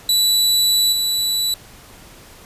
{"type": "tone with level steps", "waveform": "sawtooth", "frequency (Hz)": 3951, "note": "B7", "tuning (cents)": 0, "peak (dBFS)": [-10, -14], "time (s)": [0.09, 1.54], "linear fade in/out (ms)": 2, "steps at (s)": 0.92, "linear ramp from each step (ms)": 10, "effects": ["pink hiss -43 dBFS RMS until 2.45 s", "resampled to 32000 Hz"]}